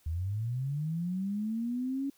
sine linear sweep, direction up, 75.6 to 280 Hz, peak -30 dBFS, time 0.06-2.1 s, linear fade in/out 5 ms, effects white hiss -66 dBFS RMS until 2.17 s

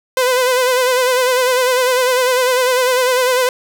sawtooth tone with vibrato, 506 Hz, B4, 42 cents sharp, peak -8 dBFS, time 0.17-3.49 s, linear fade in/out 2 ms, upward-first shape sine, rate 10 Hz, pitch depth 52 cents each way, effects none

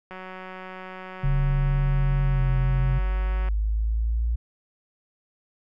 click train, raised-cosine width 0.5 ms, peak -24 dBFS, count 629, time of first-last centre 0.11-3.486 s, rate 186 Hz
sine tone with pitch glide, 137.7 to 131.94 Hz, C#3 to C3, -11 to +15 cents, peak -22 dBFS, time 1.23-2.99 s, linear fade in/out 10 ms, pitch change -74 cents, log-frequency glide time 2.24-2.49 s
sine linear sweep, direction up, 34.49 to 58.27 Hz, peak -21 dBFS, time 1.24-4.36 s, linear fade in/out 10 ms
effects none

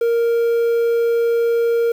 triangle tone with quantisation, 466.2 Hz, A#4, in tune, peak -12 dBFS, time 0.01-1.92 s, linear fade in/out 5 ms, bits 7, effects none

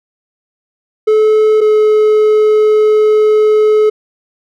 triangle tone pair in turn, 431.8 / 428.1 Hz, A4 / A4, -33 / -47 cents, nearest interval unison, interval 14 cents, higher first, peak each -4 dBFS, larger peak neither, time 1.07-1.61 / 1.61-3.9 s, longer second, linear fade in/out 10 ms, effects none

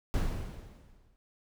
brown noise with exponential decay, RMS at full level -27 dBFS, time 0.14-1.16 s, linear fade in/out 0 ms, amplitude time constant 220 ms, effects none

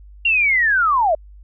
sine linear sweep, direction down, 2794 to 593 Hz, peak -13 dBFS, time 0.25-1.15 s, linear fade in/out 5 ms, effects added 50 Hz sine -39 dBFS peak until 1.43 s

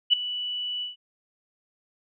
sine tone with ADSR envelope, 2960 Hz, F#7, in tune, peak -12 dBFS, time 0.1-0.96 s, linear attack 33 ms, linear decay 4 ms, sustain -16 dB, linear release 140 ms, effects none

